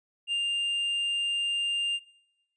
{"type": "tone", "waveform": "triangle", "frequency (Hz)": 2800, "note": "F7", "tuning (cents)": 4, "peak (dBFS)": -24, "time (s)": [0.27, 2], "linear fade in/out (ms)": 50, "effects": ["noise-tail reverb RT60 0.9 s tail -20 dB re dry", "resampled to 22050 Hz"]}